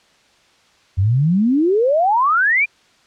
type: exponential sweep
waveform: sine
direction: up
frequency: 88.8 to 2458 Hz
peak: -12 dBFS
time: 0.97-2.66 s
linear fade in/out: 20 ms
effects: white hiss -54 dBFS RMS until 3.06 s + low-pass 5000 Hz 12 dB/octave